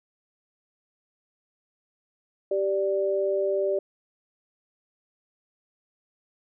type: tone pair together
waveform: sine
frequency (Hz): 390.3 / 587.3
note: G4 / D5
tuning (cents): -8 / 0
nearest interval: perfect fifth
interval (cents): 708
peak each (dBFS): -25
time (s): 2.51-3.79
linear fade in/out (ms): 5
effects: none